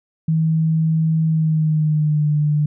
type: tone with pitch glide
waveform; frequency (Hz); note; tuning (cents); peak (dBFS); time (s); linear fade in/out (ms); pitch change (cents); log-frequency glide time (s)
sine; 160.1 to 149.38; D#3 to D3; +50 to +30; -14; 0.28-2.66; 5; -120; 1.26-2.29
effects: none